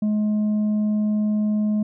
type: tone with tanh clipping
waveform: triangle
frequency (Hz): 211.5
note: G#3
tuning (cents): +32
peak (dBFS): -19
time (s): 0.02-1.83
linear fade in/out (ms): 5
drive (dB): 8
effects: none